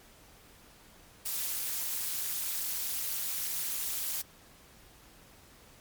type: noise with amplitude modulation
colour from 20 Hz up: blue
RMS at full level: -30 dBFS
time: 1.25-4.22 s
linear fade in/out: 10 ms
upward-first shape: sine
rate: 228 Hz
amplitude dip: 85%
effects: pink hiss -57 dBFS RMS until 5.8 s + MP3 96 kbps